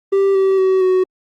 triangle tone with pitch steps, 392 / 385 / 378.2 / 371.5 Hz, G4 / G4 / F#4 / F#4, 0 / -31 / +38 / +7 cents, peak -9 dBFS, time 0.12-1.04 s, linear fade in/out 10 ms, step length 230 ms, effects Opus 24 kbps

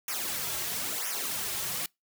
white noise with flanger, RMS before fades -33 dBFS, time 0.08-1.86 s, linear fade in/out 2 ms, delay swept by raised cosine 0.23 to 4.13 ms, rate 1 Hz, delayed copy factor -0.9, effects noise-tail reverb RT60 0.2 s tail -26 dB re dry

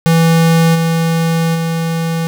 square tone with level steps, 164.81 Hz, E3, in tune, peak -8 / -12 / -15 dBFS, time 0.06-2.27 s, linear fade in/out 0 ms, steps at 0.74 / 1.54 s, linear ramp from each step 20 ms, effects none

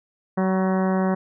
harmonic tone with a mistuned harmonic, 188.6 Hz, F#3, 33 cents sharp, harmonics 1 / 2 / 3 / 4 / 5 / 6 / 7 / 8 / 9 / 10, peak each -20 / -27 / -28 / -30 / -34 / -34 / -40 / -38 / -42 / -41 dBFS, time 0.37-1.15 s, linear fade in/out 10 ms, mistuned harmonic 6, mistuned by -30 cents, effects none

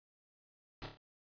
pink noise with echo, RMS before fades -44 dBFS, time 0.82-0.86 s, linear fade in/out 0 ms, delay 28 ms, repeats 4, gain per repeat -5 dB, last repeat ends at 0.972 s, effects resampled to 11025 Hz

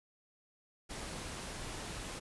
pink noise, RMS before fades -43 dBFS, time 0.89-2.2 s, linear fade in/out 20 ms, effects resampled to 24000 Hz

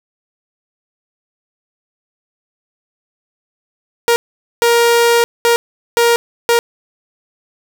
sawtooth tone bursts at uneven times, 470.1 Hz, A#4, 15 cents sharp, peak -5 dBFS, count 5, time 4.08-4.16 / 4.62-5.24 / 5.45-5.56 / 5.97-6.16 / 6.49-6.59 s, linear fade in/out 0 ms, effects none

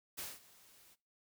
white noise with ADSR envelope, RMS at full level -42 dBFS, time 0.17-0.96 s, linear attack 20 ms, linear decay 200 ms, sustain -21 dB, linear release 34 ms, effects noise-tail reverb RT60 0.3 s tail -21 dB re dry

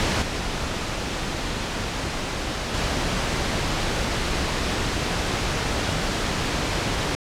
pink noise with level steps, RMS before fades -22 / -27 / -24 dBFS, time 0-7.15 s, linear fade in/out 0 ms, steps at 0.22 / 2.74 s, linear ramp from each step 2 ms, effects low-pass 6000 Hz 12 dB/octave

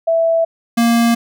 sine / square tone pair in turn, 660 / 233.3 Hz, E5 / A#3, +2 / +2 cents, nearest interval octave + tritone, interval 1800 cents, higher first, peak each -11 dBFS, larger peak neither, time 0.07-0.45 / 0.77-1.15 s, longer neither, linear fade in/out 10 ms, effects none

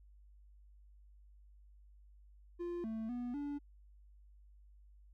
triangle tone with pitch steps, 348 / 222 / 244.1 / 287.9 Hz, F4 / A3 / B3 / D4, -6 / +16 / -20 / -34 cents, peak -36 dBFS, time 2.59-3.59 s, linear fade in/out 20 ms, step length 250 ms, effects added 50 Hz sine -58 dBFS peak until 5.13 s

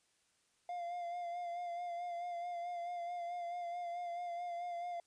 triangle tone with vibrato, 698.5 Hz, F5, in tune, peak -37 dBFS, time 0.69-5 s, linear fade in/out 2 ms, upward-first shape sine, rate 4.6 Hz, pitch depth 30 cents each way, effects white hiss -75 dBFS RMS until 5.06 s + resampled to 22050 Hz

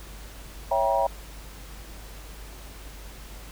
sine chord, C# diminished seventh, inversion none, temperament equal with one note detuned, 554.4 / 659.3 / 784 / 952.5 Hz, C#5 / E5 / G5 / Bb5, 0 / 0 / 0 / +37 cents, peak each -26 dBFS, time 0.71-1.07 s, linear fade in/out 5 ms, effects added 50 Hz sine -41 dBFS peak until 3.51 s + pink hiss -46 dBFS RMS until 3.51 s

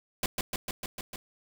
pink noise with echo, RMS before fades -28 dBFS, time 0.23-0.26 s, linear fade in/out 2 ms, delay 150 ms, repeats 6, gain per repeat -2 dB, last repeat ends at 1.16 s, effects none

